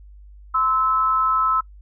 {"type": "tone pair together", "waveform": "sine", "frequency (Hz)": [1035.8, 1305], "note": ["C6", "E6"], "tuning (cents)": [-18, -18], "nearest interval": "major third", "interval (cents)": 400, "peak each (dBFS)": [-23, -17], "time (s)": [0.54, 1.61], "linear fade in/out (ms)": 10, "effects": ["noise-tail reverb RT60 0.1 s tail -22 dB re dry", "added 50 Hz sine -41 dBFS peak until 1.81 s"]}